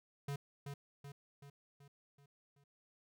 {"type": "tone with echo", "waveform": "square", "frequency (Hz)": 141.4, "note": "C#3", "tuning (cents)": 35, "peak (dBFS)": -39, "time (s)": [0.28, 0.36], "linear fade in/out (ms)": 5, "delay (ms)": 380, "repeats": 6, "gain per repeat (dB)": -5, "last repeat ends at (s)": 2.64, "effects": []}